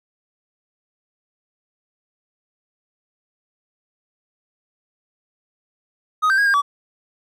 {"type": "tone with pitch steps", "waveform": "triangle", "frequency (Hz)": [1253, 1562, 1641, 1609, 1144], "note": ["D#6", "G6", "G#6", "G6", "D6"], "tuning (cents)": [12, -7, -21, 45, -46], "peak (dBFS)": -12, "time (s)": [6.22, 6.62], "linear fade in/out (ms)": 20, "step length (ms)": 80, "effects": []}